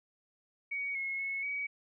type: tone with pitch steps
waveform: sine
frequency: 2246 / 2172 / 2192 / 2265 Hz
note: C#7 / C#7 / C#7 / C#7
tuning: +22 / -36 / -20 / +37 cents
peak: -33 dBFS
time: 0.71-1.67 s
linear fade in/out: 10 ms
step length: 240 ms
effects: none